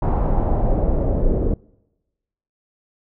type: noise with low-pass filter sweep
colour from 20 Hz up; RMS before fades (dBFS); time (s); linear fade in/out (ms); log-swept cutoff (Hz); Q
brown; -18; 0.02-1.54; 5; 920 to 460; 2.4
effects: noise-tail reverb RT60 1.0 s tail -25 dB re dry